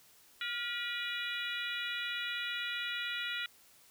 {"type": "harmonic tone with a mistuned harmonic", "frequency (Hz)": 484.4, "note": "B4", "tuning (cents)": -34, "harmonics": [3, 4, 5, 6, 7, 8], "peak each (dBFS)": [-40, -41, -42, -43, -43, -44], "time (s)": [0.41, 3.46], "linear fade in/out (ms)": 2, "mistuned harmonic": 3, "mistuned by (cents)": -48, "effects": ["white hiss -62 dBFS RMS until 3.9 s"]}